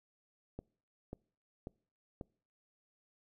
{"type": "click train", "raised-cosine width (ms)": 2, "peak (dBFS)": -29, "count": 4, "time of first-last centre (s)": [0.59, 2.212], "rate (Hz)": 1.85, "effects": ["noise-tail reverb RT60 0.5 s tail -26 dB re dry"]}